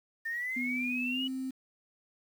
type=exponential sweep; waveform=sine; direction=up; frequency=1800 to 2960 Hz; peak=-32 dBFS; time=0.25-1.28 s; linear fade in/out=10 ms
type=tone with pitch glide; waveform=sine; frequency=249.5 to 261.9 Hz; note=B3 to C4; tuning=+18 to +2 cents; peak=-33 dBFS; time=0.56-1.51 s; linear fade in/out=10 ms; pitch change=+84 cents; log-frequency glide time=1.1-1.21 s
effects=9-bit